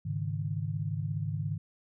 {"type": "chord", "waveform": "sine", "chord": "Ab suspended fourth", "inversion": "none", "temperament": "equal", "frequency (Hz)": [103.83, 138.59, 155.56], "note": ["Ab2", "Db3", "Eb3"], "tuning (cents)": [0, 0, 0], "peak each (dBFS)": [-34, -36, -34], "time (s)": [0.05, 1.58], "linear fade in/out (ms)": 10, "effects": []}